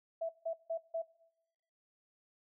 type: tone bursts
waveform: sine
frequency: 659.3 Hz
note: E5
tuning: in tune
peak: -33 dBFS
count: 4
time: 0.21-1.022 s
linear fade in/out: 10 ms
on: 83 ms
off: 160 ms
effects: noise-tail reverb RT60 0.9 s tail -22 dB re dry